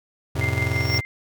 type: chord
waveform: square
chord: F major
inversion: none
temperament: just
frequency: 87.31 / 109.13 / 130.96 Hz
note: F2 / A2 / C3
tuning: 0 / -14 / +2 cents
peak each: -27 dBFS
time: 0.35-1.01 s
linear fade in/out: 10 ms
type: tone with tremolo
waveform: sine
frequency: 2093 Hz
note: C7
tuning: in tune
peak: -23 dBFS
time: 0.41-1.05 s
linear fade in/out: 0 ms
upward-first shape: sine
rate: 6 Hz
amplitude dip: 70%
type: tone with exponential growth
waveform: square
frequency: 5480 Hz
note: F8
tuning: 34 cents flat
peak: -22 dBFS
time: 0.54-0.98 s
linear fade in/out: 0 ms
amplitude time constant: 95 ms
effects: none